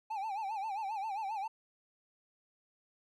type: tone with vibrato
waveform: triangle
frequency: 830.6 Hz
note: G#5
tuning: in tune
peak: -33 dBFS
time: 0.1-1.48 s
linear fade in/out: 10 ms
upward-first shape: sine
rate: 7.5 Hz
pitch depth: 140 cents each way
effects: none